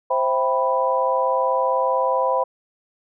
sine chord, C major seventh, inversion none, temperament equal, 523.3 / 659.3 / 784 / 987.8 Hz, C5 / E5 / G5 / B5, 0 / 0 / 0 / 0 cents, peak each -21 / -26 / -26 / -21 dBFS, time 0.1-2.44 s, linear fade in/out 10 ms, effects none

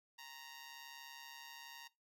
10% pulse tone with amplitude modulation, 932.3 Hz, A#5, in tune, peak -40 dBFS, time 0.18-1.88 s, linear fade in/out 10 ms, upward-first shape sine, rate 141 Hz, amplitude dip 65%, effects noise-tail reverb RT60 0.2 s tail -19 dB re dry

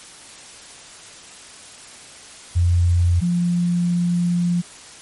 sine tone pair in turn, 87.31 / 174.62 Hz, F2 / F3, 0 / 0 cents, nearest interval octave, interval 1200 cents, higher second, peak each -13 / -16 dBFS, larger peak first, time 2.55-3.21 / 3.21-4.62 s, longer second, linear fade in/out 20 ms, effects white hiss -41 dBFS RMS until 5.01 s + MP3 48 kbps

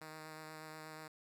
5% pulse tone with vibrato, 156.4 Hz, D#3, 9 cents sharp, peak -37 dBFS, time 0.01-1.08 s, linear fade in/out 5 ms, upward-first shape sine, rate 8.3 Hz, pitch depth 13 cents each way, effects none

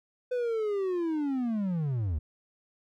triangle linear sweep, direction down, 505 to 69.3 Hz, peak -25 dBFS, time 0.31-2.19 s, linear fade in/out 10 ms, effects none

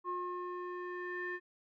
square tone with low-pass filter sweep, 358 Hz, F4, 43 cents sharp, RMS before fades -40 dBFS, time 0.04-1.4 s, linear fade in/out 50 ms, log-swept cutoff 1100 to 1900 Hz, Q 6.7, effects none

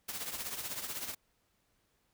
white noise with tremolo, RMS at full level -37 dBFS, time 0.08-1.15 s, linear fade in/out 10 ms, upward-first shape triangle, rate 16 Hz, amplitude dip 70%, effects pink hiss -75 dBFS RMS until 2.13 s

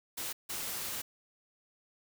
white noise bursts at uneven times, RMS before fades -38 dBFS, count 2, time 0.17-0.33 / 0.49-1.02 s, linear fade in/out 10 ms, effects none

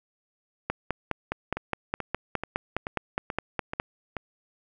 two click trains, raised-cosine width 0.5 ms, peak -11 / -16 dBFS, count 16 / 7, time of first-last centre 0.7-3.799 / 1.57-4.167 s, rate 4.84 / 2.31 Hz, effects none

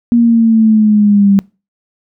sine linear sweep, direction down, 237.6 to 196 Hz, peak -5 dBFS, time 0.12-1.39 s, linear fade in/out 0 ms, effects noise-tail reverb RT60 0.3 s tail -25 dB re dry

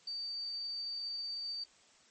sine tone, 4613 Hz, D8, 32 cents flat, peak -37 dBFS, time 0.07-1.64 s, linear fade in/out 5 ms, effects white hiss -64 dBFS RMS until 2.1 s + MP3 32 kbps

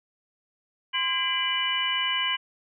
sine tone cluster, 1037 / 1618 / 2035 / 2361 / 2966 Hz, C6 / G#6 / C7 / D7 / F#7, -16 / -46 / -49 / +9 / +4 cents, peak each -31 / -33 / -33 / -32 / -26 dBFS, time 0.93-2.37 s, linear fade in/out 20 ms, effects none

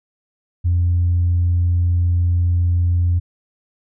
sine tone, 87.31 Hz, F2, in tune, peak -12 dBFS, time 0.64-3.2 s, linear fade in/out 20 ms, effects tanh soft clip ceiling -10 dBFS

